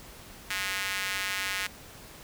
square tone with high-pass filter, 97.1 Hz, G2, 16 cents flat, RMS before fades -32 dBFS, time 0.5-1.67 s, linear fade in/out 5 ms, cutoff 1900 Hz, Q 1.7, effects pink hiss -48 dBFS RMS until 2.23 s

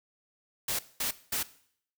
white noise bursts, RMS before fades -31 dBFS, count 3, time 0.68-1.43 s, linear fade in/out 5 ms, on 110 ms, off 210 ms, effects noise-tail reverb RT60 0.6 s tail -17 dB re dry

